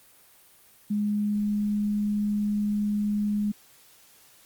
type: tone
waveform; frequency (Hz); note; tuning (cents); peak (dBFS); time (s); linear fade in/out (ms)
sine; 207.7; G#3; 0; -23; 0.9-3.52; 10
effects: white hiss -56 dBFS RMS until 4.45 s + Opus 32 kbps